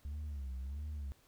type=tone with vibrato; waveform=sine; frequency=69.8 Hz; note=C#2; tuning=13 cents sharp; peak=-36 dBFS; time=0.05-1.12 s; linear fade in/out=0 ms; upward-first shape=sine; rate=1.5 Hz; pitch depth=140 cents each way; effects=tanh soft clip ceiling -38 dBFS + pink hiss -68 dBFS RMS until 1.27 s